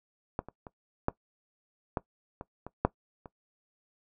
clicks, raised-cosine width 1 ms, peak -16 / -29 / -29 / -12 / -15 / -25 / -26 / -8 / -30 dBFS, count 9, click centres 0.391 / 0.486 / 0.668 / 1.084 / 1.972 / 2.411 / 2.666 / 2.85 / 3.258 s, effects noise-tail reverb RT60 0.1 s tail -19 dB re dry

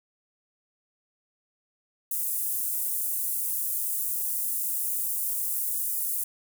pink high-pass noise, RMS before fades -29 dBFS, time 2.11-6.24 s, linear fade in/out 5 ms, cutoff 10000 Hz, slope 24 dB/octave, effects none

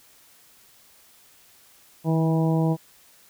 harmonic tone with a mistuned harmonic, 161.9 Hz, E3, 31 cents flat, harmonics 1 / 2 / 3 / 4 / 5 / 6, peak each -20 / -26 / -30 / -32 / -34 / -36 dBFS, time 2.04-2.77 s, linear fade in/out 50 ms, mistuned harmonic 1, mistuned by -20 cents, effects white hiss -55 dBFS RMS until 3.29 s

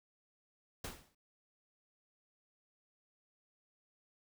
pink noise with exponential decay, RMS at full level -40 dBFS, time 0.84-1.15 s, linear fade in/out 5 ms, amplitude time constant 67 ms, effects none

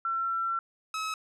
sine / sawtooth tone pair in turn, 1351 / 1285.9 Hz, E6 / E6, +42 / -43 cents, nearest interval minor second, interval 85 cents, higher first, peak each -27 / -27 dBFS, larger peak neither, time 0.05-0.59 / 0.94-1.14 s, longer first, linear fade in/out 2 ms, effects low-pass 9000 Hz 12 dB/octave

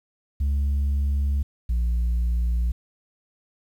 sine tone pair in turn, 70.2 / 59.03 Hz, C#2 / A#1, +22 / +22 cents, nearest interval minor third, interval 300 cents, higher first, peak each -17 dBFS, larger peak neither, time 0.4-1.43 / 1.69-2.72 s, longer neither, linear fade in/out 10 ms, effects tanh soft clip ceiling -19 dBFS + 9-bit

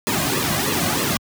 pink noise with flanger, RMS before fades -21 dBFS, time 0.07-1.17 s, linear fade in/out 0 ms, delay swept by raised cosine 1.3 to 2.28 ms, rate 3.2 Hz, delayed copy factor -0.9, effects high-pass 80 Hz 12 dB/octave

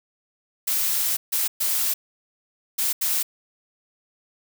blue noise bursts at uneven times, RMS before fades -23 dBFS, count 5, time 0.67-1.17 / 1.32-1.48 / 1.6-1.94 / 2.78-2.93 / 3.01-3.23 s, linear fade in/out 10 ms, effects none

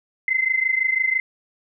sine tone pair together, 2055 / 2081 Hz, C7 / C7, -32 / -10 cents, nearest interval unison, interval 22 cents, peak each -20 / -22 dBFS, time 0.28-1.2 s, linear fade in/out 2 ms, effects none

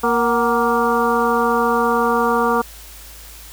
harmonic tone with a mistuned harmonic, 234.3 Hz, A#3, 9 cents sharp, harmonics 1 / 2 / 3 / 4 / 5 / 6, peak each -22 / -19 / -24 / -21 / -20 / -25 dBFS, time 0.03-2.62 s, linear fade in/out 10 ms, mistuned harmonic 3, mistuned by +92 cents, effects added 53 Hz sine -40 dBFS peak until 3.52 s + white hiss -40 dBFS RMS until 3.52 s

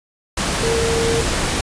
sine tone in noise, 458.8 Hz, A#4, 28 cents flat, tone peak -18 dBFS, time 0.63-1.21 s, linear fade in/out 5 ms, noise pink, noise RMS -20 dBFS, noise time 0.37-1.61 s, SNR -1 dB, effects resampled to 22050 Hz

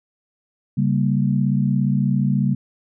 sine chord, G diminished, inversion second, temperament equal, 138.59 / 196 / 233.1 Hz, Db3 / G3 / Bb3, 0 / 0 / 0 cents, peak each -19 / -20 / -23 dBFS, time 0.77-2.55 s, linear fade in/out 10 ms, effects none

